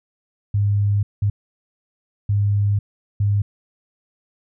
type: tone bursts at uneven times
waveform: sine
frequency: 101.9 Hz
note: G#2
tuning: 32 cents flat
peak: -15 dBFS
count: 4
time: 0.54-1.03 / 1.22-1.3 / 2.29-2.79 / 3.2-3.42 s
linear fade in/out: 5 ms
effects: none